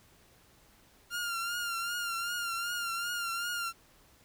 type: tone with vibrato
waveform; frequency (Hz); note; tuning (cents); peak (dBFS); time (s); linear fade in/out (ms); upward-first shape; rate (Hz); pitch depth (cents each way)
sawtooth; 1396.9; F6; 0; -29; 1.1-3.73; 50; triangle; 2.6; 56
effects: pink hiss -62 dBFS RMS until 4.24 s